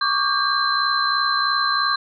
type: tone cluster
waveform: sine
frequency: 1116 / 1179 / 1599 / 4086 Hz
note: C#6 / D6 / G6 / C8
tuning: +11 / +6 / +34 / -42 cents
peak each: -23 dBFS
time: 0.01-1.96 s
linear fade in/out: 5 ms
effects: none